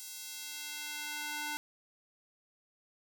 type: tone with high-pass filter sweep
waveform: square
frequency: 298.1 Hz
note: D4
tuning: 26 cents sharp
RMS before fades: -41 dBFS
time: 0-1.57 s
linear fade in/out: 0 ms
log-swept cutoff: 6100 to 1000 Hz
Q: 0.74
effects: none